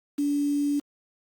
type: tone with quantisation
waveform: sine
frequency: 288 Hz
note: D4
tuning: 34 cents flat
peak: -22 dBFS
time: 0.18-0.8 s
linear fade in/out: 10 ms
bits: 7
effects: Opus 48 kbps